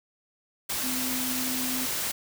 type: tone in noise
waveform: sine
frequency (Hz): 255.1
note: C4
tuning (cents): -44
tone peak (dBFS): -32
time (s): 0.83-1.86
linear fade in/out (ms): 10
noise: white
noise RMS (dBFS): -30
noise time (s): 0.69-2.12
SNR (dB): -5
effects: none